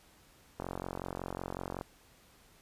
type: click train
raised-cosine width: 1 ms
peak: -23 dBFS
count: 56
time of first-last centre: 0.6-1.811 s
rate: 45.4 Hz
effects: pink hiss -62 dBFS RMS until 2.61 s + resampled to 32000 Hz